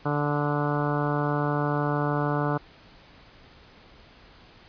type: harmonic tone with a mistuned harmonic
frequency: 146.5 Hz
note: D3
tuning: 4 cents flat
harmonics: 1 / 2 / 3 / 4 / 5 / 6 / 7 / 8 / 9 / 10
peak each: -27 / -30 / -32 / -33 / -34 / -35 / -35 / -36 / -37 / -37 dBFS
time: 0.05-2.58 s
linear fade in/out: 10 ms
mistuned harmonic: 9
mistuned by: -27 cents
effects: pink hiss -52 dBFS RMS until 4.68 s + resampled to 11025 Hz